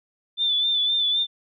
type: tone with vibrato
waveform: sine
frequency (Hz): 3524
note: A7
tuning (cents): +2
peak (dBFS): -19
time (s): 0.37-1.27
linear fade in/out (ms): 50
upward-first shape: sine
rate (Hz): 3.9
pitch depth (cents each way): 42
effects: none